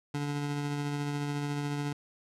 25% pulse tone with tremolo, 144.8 Hz, D3, 24 cents flat, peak -26 dBFS, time 0.14-1.93 s, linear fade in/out 5 ms, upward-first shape triangle, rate 14 Hz, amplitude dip 30%, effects low-pass 9000 Hz 12 dB/octave

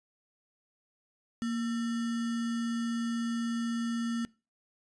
sine tone with sample-and-hold, 233.1 Hz, A#3, in tune, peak -29 dBFS, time 1.42-4.25 s, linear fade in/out 0 ms, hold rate 1575 Hz, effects noise-tail reverb RT60 0.3 s tail -22 dB re dry + resampled to 22050 Hz

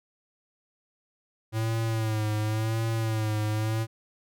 square tone with vibrato, 110 Hz, A2, in tune, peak -26 dBFS, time 1.52-3.87 s, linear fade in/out 50 ms, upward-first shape sine, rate 0.92 Hz, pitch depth 53 cents each way, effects none

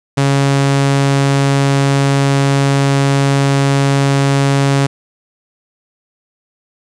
sawtooth tone, 138.59 Hz, C#3, in tune, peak -6 dBFS, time 0.17-4.87 s, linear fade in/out 10 ms, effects resampled to 22050 Hz + 7-bit

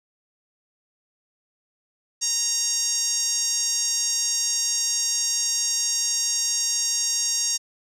5% pulse tone with band-pass filter, 932.3 Hz, A#5, in tune, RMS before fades -24 dBFS, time 2.21-7.58 s, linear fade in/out 20 ms, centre 6100 Hz, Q 5, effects none

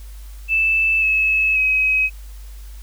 sine tone with pitch steps, 2637 / 2589 / 2541 Hz, E7 / E7 / D#7, 0 / -32 / +36 cents, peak -14 dBFS, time 0.48-2.1 s, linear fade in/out 50 ms, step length 540 ms, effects added 50 Hz sine -33 dBFS peak until 2.82 s + white hiss -49 dBFS RMS until 2.82 s

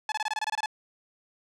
sawtooth tone bursts, 860 Hz, A5, 40 cents flat, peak -23 dBFS, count 11, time 0.09-0.66 s, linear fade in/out 2 ms, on 30 ms, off 24 ms, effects low-pass 7000 Hz 12 dB/octave

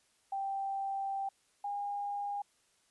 sine tone pair in turn, 784 / 811.6 Hz, G5 / G#5, 0 / -40 cents, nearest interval minor second, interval 60 cents, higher second, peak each -33 / -34 dBFS, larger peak first, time 0.32-1.29 / 1.64-2.42 s, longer first, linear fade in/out 5 ms, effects white hiss -71 dBFS RMS until 2.9 s + resampled to 24000 Hz

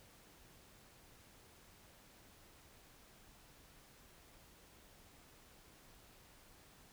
silence, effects pink hiss -63 dBFS RMS until 6.92 s

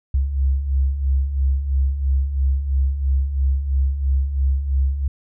sine beating tone pair, 65.41 / 68.41 Hz, C2 / C#2, 0 / -22 cents, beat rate 3 Hz, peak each -24 / -17 dBFS, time 0.14-5.08 s, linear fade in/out 5 ms, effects none

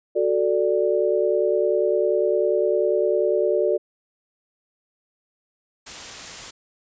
sine chord, D major, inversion first, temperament equal, 370 / 440 / 587.3 Hz, F#4 / A4 / D5, 0 / 0 / 0 cents, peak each -22 dBFS, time 0.15-3.78 s, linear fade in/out 20 ms
white noise, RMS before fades -36 dBFS, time 5.86-6.51 s, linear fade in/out 10 ms
effects resampled to 16000 Hz

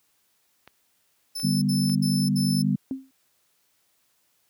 clicks, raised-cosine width 0.3 ms, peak -29 dBFS, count 3, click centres 0.676 / 1.398 / 1.897 s
sawtooth tone bursts, 5274 Hz, E8, in tune, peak -27 dBFS, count 4, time 1.35-2.625 s, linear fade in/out 10 ms, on 270 ms, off 65 ms
sine chord, G major, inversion second, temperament equal, 146.83 / 196 / 246.9 Hz, D3 / G3 / B3, 0 / 0 / 0 cents, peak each -25 / -23 / -26 dBFS, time 1.43-2.76 s, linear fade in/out 10 ms
sine tone with exponential decay, 265.8 Hz, C4, 27 cents sharp, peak -23 dBFS, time 2.91-3.11 s, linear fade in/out 1 ms, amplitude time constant 43 ms
effects white hiss -68 dBFS RMS until 4.49 s + high-pass 60 Hz 12 dB/octave

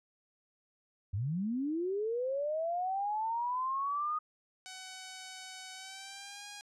sine linear sweep, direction up, 87.8 to 1244.5 Hz, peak -31 dBFS, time 1.13-4.19 s, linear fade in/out 10 ms
5% pulse tone with pitch glide, 751 to 819 Hz, F#5 to G#5, +26 to -24 cents, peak -32 dBFS, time 4.66-6.61 s, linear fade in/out 0 ms, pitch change +150 cents, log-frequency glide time 5.73-6.47 s
effects low-pass 8000 Hz 12 dB/octave

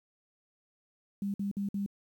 sine tone bursts, 200 Hz, G3, 35 cents sharp, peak -30 dBFS, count 4, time 1.22-1.862 s, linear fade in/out 2 ms, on 120 ms, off 54 ms, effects 10-bit

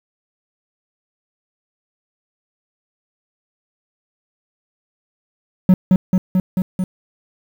triangle tone with echo, 185 Hz, F#3, in tune, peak -4 dBFS, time 5.69-5.74 s, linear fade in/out 2 ms, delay 220 ms, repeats 5, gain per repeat -2 dB, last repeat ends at 6.84 s, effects 7-bit

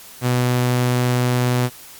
sawtooth tone, 124.1 Hz, B2, 9 cents sharp, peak -12 dBFS, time 0.21-1.7 s, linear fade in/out 50 ms, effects white hiss -41 dBFS RMS until 1.99 s + Opus 48 kbps

